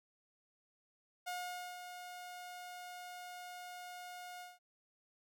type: tone with ADSR envelope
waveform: sawtooth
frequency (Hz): 718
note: F5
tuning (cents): +48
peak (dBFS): -35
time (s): 1.26-4.59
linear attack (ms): 19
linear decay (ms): 490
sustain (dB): -8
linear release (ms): 180
effects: none